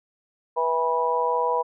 harmonic tone, 163.1 Hz, E3, 18 cents flat, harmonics 3 / 4 / 5 / 6, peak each -25 / -30 / -30 / -23 dBFS, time 0.56-1.63 s, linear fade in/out 20 ms, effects none

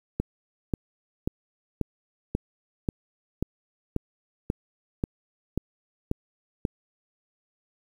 click train, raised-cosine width 3 ms, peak -12 dBFS, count 13, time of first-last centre 0.2-6.652 s, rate 1.86 Hz, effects 8-bit

